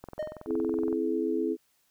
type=click train; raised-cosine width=1 ms; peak=-27 dBFS; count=20; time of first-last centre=0.04-0.928 s; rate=21.4 Hz
type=tone with exponential decay; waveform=triangle; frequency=615 Hz; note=D#5; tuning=20 cents flat; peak=-25 dBFS; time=0.19-0.52 s; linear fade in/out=5 ms; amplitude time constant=70 ms
type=chord; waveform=sine; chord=C augmented; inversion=none; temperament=equal with one note detuned; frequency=261.6 / 329.6 / 425.7 Hz; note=C4 / E4 / G#4; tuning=0 / 0 / +43 cents; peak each=-32 / -29 / -30 dBFS; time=0.46-1.57 s; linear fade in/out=50 ms
effects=white hiss -70 dBFS RMS until 1.9 s